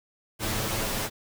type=noise with comb filter; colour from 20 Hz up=pink; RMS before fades=-29 dBFS; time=0.39-1.1 s; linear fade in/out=50 ms; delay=9.1 ms; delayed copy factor=+1; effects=none